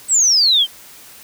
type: exponential sweep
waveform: sine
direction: down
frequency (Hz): 8200 to 3043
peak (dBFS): -10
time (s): 0.08-0.67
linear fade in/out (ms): 50
effects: white hiss -41 dBFS RMS until 1.23 s